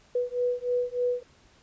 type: beating tone pair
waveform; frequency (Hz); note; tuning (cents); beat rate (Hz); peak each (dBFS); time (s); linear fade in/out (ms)
sine; 490 / 493.3; B4 / B4; -14 / -2; 3.3; -28; 0.15-1.23; 5
effects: pink hiss -59 dBFS RMS until 1.62 s + resampled to 16000 Hz